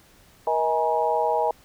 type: harmonic tone with a mistuned harmonic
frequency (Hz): 158.8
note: D#3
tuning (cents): +36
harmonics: 3 / 4 / 5 / 6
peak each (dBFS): -26 / -25 / -24 / -27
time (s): 0.47-1.51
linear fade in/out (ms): 2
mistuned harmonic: 5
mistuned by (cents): +79
effects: pink hiss -55 dBFS RMS until 1.64 s